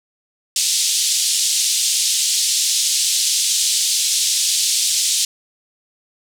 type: band-pass noise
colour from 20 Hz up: white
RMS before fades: -18 dBFS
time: 0.56-5.25 s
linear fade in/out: 2 ms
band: 3300 to 8700 Hz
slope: 24 dB/octave
effects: none